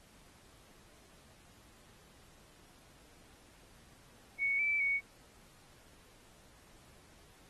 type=tone with pitch steps; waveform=sine; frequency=2222 / 2318 / 2229 Hz; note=C#7 / D7 / C#7; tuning=+4 / -23 / +9 cents; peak=-29 dBFS; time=4.38-5.01 s; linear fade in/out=50 ms; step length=210 ms; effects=pink hiss -62 dBFS RMS until 7.49 s + AAC 32 kbps